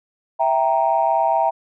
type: chord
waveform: sine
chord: E diminished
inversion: none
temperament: equal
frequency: 659.3 / 784 / 932.3 Hz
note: E5 / G5 / Bb5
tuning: 0 / 0 / 0 cents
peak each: -19 dBFS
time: 0.39-1.51 s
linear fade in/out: 20 ms
effects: tanh soft clip ceiling -6 dBFS